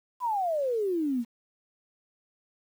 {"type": "exponential sweep", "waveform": "sine", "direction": "down", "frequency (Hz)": [1027, 224.5], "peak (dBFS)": -25, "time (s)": [0.2, 1.25], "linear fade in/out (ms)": 50, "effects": ["9-bit"]}